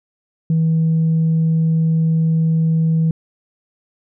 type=tone; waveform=sine; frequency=161.6 Hz; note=E3; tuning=34 cents flat; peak=-11 dBFS; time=0.5-3.11 s; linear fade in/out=2 ms; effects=tanh soft clip ceiling -10 dBFS